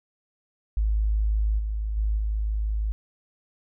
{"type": "tone with level steps", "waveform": "sine", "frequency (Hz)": 53, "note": "G#1", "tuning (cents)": 36, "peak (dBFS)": [-20, -25, -21, -23], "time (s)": [0.77, 2.92], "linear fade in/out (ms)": 0, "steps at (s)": [1.58, 1.96, 2.17], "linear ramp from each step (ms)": 20, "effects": []}